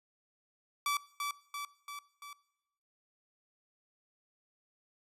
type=tone with echo; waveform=sawtooth; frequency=1154 Hz; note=D6; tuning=31 cents flat; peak=-26 dBFS; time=0.86-0.97 s; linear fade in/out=2 ms; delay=340 ms; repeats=4; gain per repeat=-4 dB; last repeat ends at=2.33 s; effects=noise-tail reverb RT60 0.9 s tail -21 dB re dry + resampled to 32000 Hz